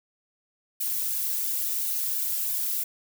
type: noise with flanger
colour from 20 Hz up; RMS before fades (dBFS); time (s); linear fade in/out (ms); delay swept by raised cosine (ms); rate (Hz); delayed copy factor
violet; -28; 0.8-2.84; 10; 1.5 to 2.8; 2.9; -0.85
effects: none